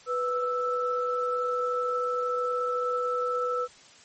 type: tone pair together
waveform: sine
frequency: 494.5 / 1318.5 Hz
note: B4 / E6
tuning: +2 / 0 cents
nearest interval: octave + perfect fourth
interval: 1698 cents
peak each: -28 dBFS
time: 0.06-3.68 s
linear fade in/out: 50 ms
effects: white hiss -53 dBFS RMS until 4.04 s + MP3 32 kbps